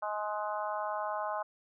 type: harmonic tone with a mistuned harmonic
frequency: 210 Hz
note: G#3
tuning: 19 cents sharp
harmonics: 3 / 4 / 5 / 6 / 7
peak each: -37 / -37 / -38 / -41 / -45 dBFS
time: 0.02-1.43 s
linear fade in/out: 10 ms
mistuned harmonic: 7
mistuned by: +18 cents
effects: none